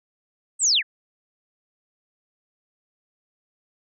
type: linear sweep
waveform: sine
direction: down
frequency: 8500 to 1530 Hz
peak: -16 dBFS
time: 0.59-0.83 s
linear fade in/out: 50 ms
effects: none